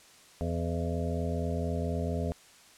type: harmonic tone with a mistuned harmonic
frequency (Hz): 84.3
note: E2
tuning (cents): +39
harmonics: 1 / 2 / 3 / 5 / 6 / 7 / 8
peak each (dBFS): -32 / -35 / -37 / -39 / -40 / -40 / -41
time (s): 0.41-2.32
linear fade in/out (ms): 0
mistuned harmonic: 7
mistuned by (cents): +47
effects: white hiss -56 dBFS RMS until 2.77 s + low-pass 9000 Hz 12 dB/octave